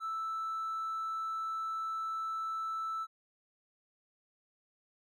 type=tone; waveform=triangle; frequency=1318.5 Hz; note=E6; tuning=in tune; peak=-31 dBFS; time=0-3.07 s; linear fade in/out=50 ms; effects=tanh soft clip ceiling -30 dBFS